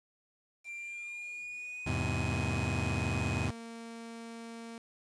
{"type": "tone with pitch glide", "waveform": "triangle", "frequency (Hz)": [2371, 2506], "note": ["D7", "D#7"], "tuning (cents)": [16, 12], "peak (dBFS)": -38, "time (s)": [0.64, 3.5], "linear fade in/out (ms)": 50, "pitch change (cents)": 96, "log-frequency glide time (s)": [0.74, 2]}
{"type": "chord", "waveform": "sawtooth", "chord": "E augmented", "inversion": "none", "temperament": "just", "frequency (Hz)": [82.41, 103.01, 128.76], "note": ["E2", "G#2", "B#2"], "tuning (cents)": [0, -14, -27], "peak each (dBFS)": -31, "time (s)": [1.86, 3.51], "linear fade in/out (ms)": 10}
{"type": "tone", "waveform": "sawtooth", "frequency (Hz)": 230.1, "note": "A#3", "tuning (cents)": -22, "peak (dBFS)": -39, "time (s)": [2.32, 4.78], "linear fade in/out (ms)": 0}
{"effects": ["resampled to 22050 Hz", "10-bit"]}